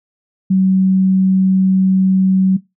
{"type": "tone", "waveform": "sine", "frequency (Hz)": 189.1, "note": "F#3", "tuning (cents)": 38, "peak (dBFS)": -9, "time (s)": [0.5, 2.57], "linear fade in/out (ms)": 10, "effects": ["noise-tail reverb RT60 0.2 s tail -19 dB re dry"]}